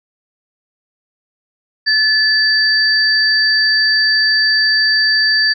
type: tone pair together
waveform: sine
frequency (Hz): 1737 / 4637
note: A6 / D8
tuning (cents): -23 / -23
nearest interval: octave + perfect fourth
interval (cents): 1700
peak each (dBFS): -13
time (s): 1.86-5.54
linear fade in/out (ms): 20
effects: none